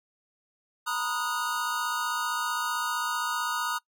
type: chord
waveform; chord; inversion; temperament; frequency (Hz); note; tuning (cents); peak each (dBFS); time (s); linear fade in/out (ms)
square; B major seventh; third; equal with one note detuned; 932.3 / 987.8 / 1244.5 / 1455.4; A#5 / B5 / D#6 / F#6; 0 / 0 / 0 / -29; -36 / -37 / -32 / -34; 0.86-3.79; 20
effects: noise-tail reverb RT60 0.1 s tail -23 dB re dry